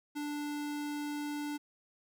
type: tone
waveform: square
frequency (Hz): 293.7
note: D4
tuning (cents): 0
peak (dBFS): -36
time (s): 0.15-1.58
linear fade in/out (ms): 20
effects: none